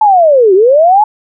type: linear two-way sweep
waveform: sine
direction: down then up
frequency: 880 to 360 to 870 Hz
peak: -3 dBFS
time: 0.01-1.04 s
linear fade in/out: 5 ms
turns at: 0.54 s
effects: none